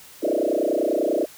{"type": "tone with frequency modulation", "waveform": "sine", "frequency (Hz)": 466.2, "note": "A#4", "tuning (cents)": 0, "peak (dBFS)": -19, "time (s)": [0.22, 1.26], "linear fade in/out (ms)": 20, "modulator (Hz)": 30.1, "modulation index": 5.8, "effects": ["white hiss -46 dBFS RMS until 1.37 s"]}